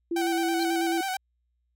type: tone with pitch glide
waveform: sine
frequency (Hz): 338.3 to 334.4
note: E4 to E4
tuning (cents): +45 to +25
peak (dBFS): -25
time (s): 0.11-1.01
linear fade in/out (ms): 5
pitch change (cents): -20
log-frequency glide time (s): 0.26-0.33
type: tone with vibrato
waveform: sawtooth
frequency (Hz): 762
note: G5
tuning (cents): -49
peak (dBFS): -24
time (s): 0.16-1.17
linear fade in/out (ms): 5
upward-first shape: square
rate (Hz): 9.2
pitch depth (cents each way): 40
type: tone with exponential growth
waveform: triangle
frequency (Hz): 4186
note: C8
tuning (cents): 0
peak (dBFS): -25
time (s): 0.56-0.63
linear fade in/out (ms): 1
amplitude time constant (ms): 15
effects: added 60 Hz sine -70 dBFS peak until 1.75 s